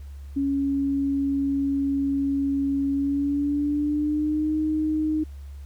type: tone with pitch glide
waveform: sine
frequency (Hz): 277.2 to 309.4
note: C#4 to D#4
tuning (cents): 0 to -10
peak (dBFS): -21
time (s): 0.36-5.24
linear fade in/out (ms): 10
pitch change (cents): +190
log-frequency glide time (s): 2.92-4.57
effects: added 70 Hz sine -36 dBFS peak until 5.65 s + pink hiss -59 dBFS RMS until 5.65 s